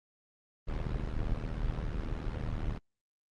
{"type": "noise with amplitude modulation", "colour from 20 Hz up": "brown", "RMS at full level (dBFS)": -30, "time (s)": [0.67, 2.79], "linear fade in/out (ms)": 20, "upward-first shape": "sine", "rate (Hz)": 77.1, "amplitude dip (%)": 80, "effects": ["low-pass 4000 Hz 12 dB/octave", "Opus 24 kbps"]}